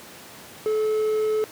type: tone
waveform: triangle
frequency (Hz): 431.8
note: A4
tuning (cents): -33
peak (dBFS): -18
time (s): 0.66-1.44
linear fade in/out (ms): 0
effects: pink hiss -43 dBFS RMS until 1.51 s + high-pass 150 Hz 12 dB/octave